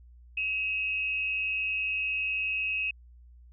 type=tone pair together; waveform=sine; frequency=2555 / 2756 Hz; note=D#7 / F7; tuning=+45 / -24 cents; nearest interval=minor second; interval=131 cents; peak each=-28 / -35 dBFS; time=0.37-2.91 s; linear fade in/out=5 ms; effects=added 60 Hz sine -50 dBFS peak until 3.52 s